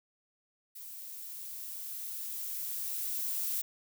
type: noise with level ramp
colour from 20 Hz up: violet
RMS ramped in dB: -46 to -33 dBFS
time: 0.75-3.62 s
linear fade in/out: 10 ms
effects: none